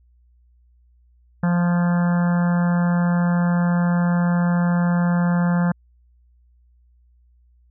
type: harmonic tone with a mistuned harmonic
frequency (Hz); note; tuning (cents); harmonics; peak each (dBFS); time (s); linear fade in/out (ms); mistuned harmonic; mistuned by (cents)
174.61; F3; 0; 1 / 3 / 4 / 5 / 6 / 7 / 8 / 9 / 10; -16 / -31 / -33 / -33 / -35 / -37 / -36 / -35 / -38; 1.43-5.72; 5; 10; -20
effects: added 60 Hz sine -53 dBFS peak until 7.7 s